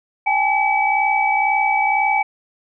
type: tone cluster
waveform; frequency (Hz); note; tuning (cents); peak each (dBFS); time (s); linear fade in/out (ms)
sine; 793 / 855 / 2289; G5 / A5 / D7; +20 / -50 / -45; -19; 0.26-2.23; 10
effects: none